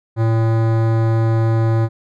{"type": "tone with hard clipping", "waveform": "sine", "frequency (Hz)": 112.9, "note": "A2", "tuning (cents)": 45, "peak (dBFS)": -15, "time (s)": [0.16, 1.89], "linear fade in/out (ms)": 50, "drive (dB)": 18, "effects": []}